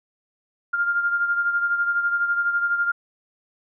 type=beating tone pair; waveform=sine; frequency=1400 / 1412 Hz; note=F6 / F6; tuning=+4 / +19 cents; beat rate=12 Hz; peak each=-20 / -28 dBFS; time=0.73-2.92 s; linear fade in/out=10 ms; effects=none